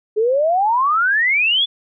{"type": "exponential sweep", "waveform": "sine", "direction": "up", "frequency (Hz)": [415.3, 3500], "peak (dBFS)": -13, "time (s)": [0.16, 1.66], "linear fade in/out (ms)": 20, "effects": []}